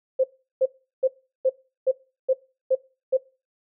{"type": "tone bursts", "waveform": "sine", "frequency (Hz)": 523.3, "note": "C5", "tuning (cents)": 0, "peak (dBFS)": -16, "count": 8, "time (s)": [0.19, 3.172], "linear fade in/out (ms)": 10, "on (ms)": 49, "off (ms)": 370, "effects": ["noise-tail reverb RT60 0.3 s tail -19 dB re dry"]}